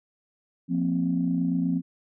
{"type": "chord", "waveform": "sine", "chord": "F suspended fourth", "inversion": "none", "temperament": "equal", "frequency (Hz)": [174.61, 233.1, 261.6], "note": ["F3", "Bb3", "C4"], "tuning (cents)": [0, 0, 0], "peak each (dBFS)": [-25, -31, -25], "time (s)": [0.68, 1.82], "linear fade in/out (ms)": 50, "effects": ["tanh soft clip ceiling -13 dBFS"]}